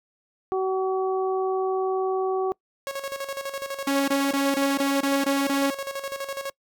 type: harmonic tone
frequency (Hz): 378.3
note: F#4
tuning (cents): +38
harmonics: 1 / 2 / 3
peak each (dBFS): -23 / -29 / -33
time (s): 0.52-2.52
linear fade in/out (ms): 0
type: tone with tremolo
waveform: sawtooth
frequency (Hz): 550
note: C#5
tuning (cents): -14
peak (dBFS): -24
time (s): 2.87-6.5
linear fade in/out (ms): 0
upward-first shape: square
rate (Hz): 12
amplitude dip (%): 65
type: tone bursts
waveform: sawtooth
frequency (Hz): 277.2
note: C#4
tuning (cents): 0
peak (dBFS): -17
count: 8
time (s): 3.87-5.704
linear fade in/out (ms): 5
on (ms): 210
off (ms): 22
effects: noise-tail reverb RT60 0.1 s tail -24 dB re dry